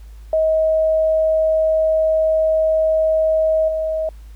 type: tone with level steps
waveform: sine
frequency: 634 Hz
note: D#5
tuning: 32 cents sharp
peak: -13 / -18 dBFS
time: 0.33-4.09 s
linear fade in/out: 2 ms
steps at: 3.68 s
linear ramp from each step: 5 ms
effects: added 53 Hz sine -35 dBFS peak until 4.35 s + pink hiss -55 dBFS RMS until 4.35 s